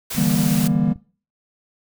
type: noise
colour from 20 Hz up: white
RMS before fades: -28 dBFS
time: 0.1-0.68 s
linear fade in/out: 10 ms
type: click train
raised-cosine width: 5 ms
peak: -25 dBFS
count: 21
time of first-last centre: 0.15-0.96 s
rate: 24.7 Hz
type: chord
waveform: triangle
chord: E half-diminished seventh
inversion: third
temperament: just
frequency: 148.33 / 164.81 / 197.78 / 237.3 Hz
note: D3 / E3 / G3 / Bb3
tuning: +18 / 0 / +16 / +31 cents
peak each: -21 / -20 / -19 / -19 dBFS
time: 0.16-0.94 s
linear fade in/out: 20 ms
effects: noise-tail reverb RT60 0.4 s tail -22 dB re dry